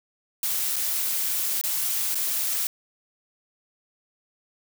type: noise with dropouts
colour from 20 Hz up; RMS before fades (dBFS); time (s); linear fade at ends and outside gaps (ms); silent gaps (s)
blue; -26; 0.43-2.67; 1; 0.759-0.764 / 1.613-1.638 / 2.146-2.154
effects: none